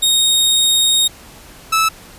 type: tone pair in turn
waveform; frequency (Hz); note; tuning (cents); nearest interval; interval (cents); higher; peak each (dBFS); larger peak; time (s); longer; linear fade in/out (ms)
sawtooth; 3729 / 1308.9; A#7 / E6; 0 / -13; octave + tritone; 1813; first; -8; neither; 0.02-1.08 / 1.72-1.89; first; 10
effects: pink hiss -40 dBFS RMS until 2.18 s + resampled to 32000 Hz